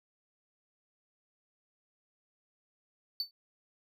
triangle tone with exponential decay, 4515 Hz, C#8, 31 cents sharp, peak -26 dBFS, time 3.2-3.31 s, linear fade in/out 1 ms, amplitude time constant 23 ms, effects none

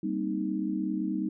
sine chord, C minor seventh, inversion second, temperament equal, 196 / 233.1 / 261.6 / 311.1 Hz, G3 / Bb3 / C4 / Eb4, 0 / 0 / 0 / 0 cents, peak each -32 / -36 / -36 / -31 dBFS, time 0.03-1.29 s, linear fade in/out 5 ms, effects none

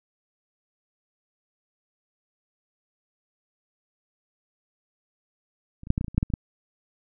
clicks, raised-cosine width 5 ms, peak -29 / -27 / -6 / -12 / -15 / -19 / -22 / -28 / -6 / -11 / -23 / -11 dBFS, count 12, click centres 5.834 / 5.871 / 5.904 / 5.979 / 6.011 / 6.045 / 6.082 / 6.146 / 6.18 / 6.229 / 6.302 / 6.338 s, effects none

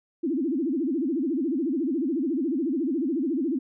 sine tone with vibrato, 293.7 Hz, D4, in tune, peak -23 dBFS, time 0.23-3.59 s, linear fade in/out 10 ms, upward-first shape sine, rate 14 Hz, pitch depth 290 cents each way, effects none

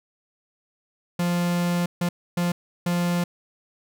45% pulse tone bursts at uneven times, 174.61 Hz, F3, in tune, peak -21 dBFS, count 4, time 1.19-1.86 / 2.01-2.09 / 2.37-2.52 / 2.86-3.24 s, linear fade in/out 5 ms, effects none

